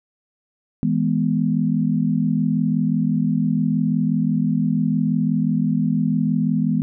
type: chord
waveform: sine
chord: E major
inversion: none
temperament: equal with one note detuned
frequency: 161.8 / 207.7 / 246.9 Hz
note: E3 / G#3 / B3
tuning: -32 / 0 / 0 cents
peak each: -21 dBFS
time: 0.83-6.82 s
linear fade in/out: 0 ms
effects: none